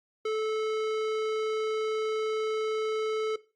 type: tone with tanh clipping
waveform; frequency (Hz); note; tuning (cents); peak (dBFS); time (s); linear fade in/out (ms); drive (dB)
sine; 435.6; A4; -17; -29; 0.25-3.36; 5; 18
effects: noise-tail reverb RT60 0.3 s tail -18 dB re dry + Opus 48 kbps